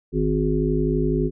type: harmonic tone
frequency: 51.91 Hz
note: G#1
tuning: in tune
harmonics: 1 / 3 / 5 / 7 / 8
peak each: -25 / -24 / -25 / -24 / -27 dBFS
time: 0.12-1.31 s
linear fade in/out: 50 ms
effects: none